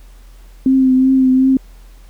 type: tone with vibrato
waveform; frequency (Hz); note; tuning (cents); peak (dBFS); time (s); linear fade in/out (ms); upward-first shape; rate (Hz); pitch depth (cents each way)
sine; 261.6; C4; 0; -8; 0.66-1.57; 2; triangle; 2.7; 30
effects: added 42 Hz sine -37 dBFS peak until 2.09 s + pink hiss -51 dBFS RMS until 2.09 s